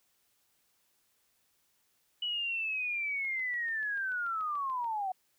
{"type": "linear sweep", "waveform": "sine", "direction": "down", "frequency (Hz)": [2960, 732], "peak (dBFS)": -31, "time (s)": [2.22, 5.12], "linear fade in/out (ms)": 5}
{"type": "click train", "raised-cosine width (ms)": 0.3, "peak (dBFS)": -39, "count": 12, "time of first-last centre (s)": [3.25, 4.844], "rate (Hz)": 6.9}
{"effects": ["white hiss -73 dBFS RMS until 5.38 s"]}